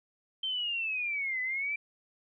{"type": "linear two-way sweep", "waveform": "sine", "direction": "down then up", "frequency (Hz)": [3136, 1997, 2355], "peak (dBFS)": -30, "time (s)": [0.43, 1.76], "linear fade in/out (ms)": 5, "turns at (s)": 1.41, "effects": []}